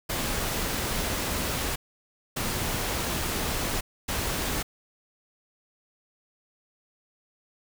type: noise bursts at uneven times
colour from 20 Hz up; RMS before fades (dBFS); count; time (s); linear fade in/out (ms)
pink; -29; 3; 0.09-1.76 / 2.36-3.81 / 4.08-4.63; 10
effects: none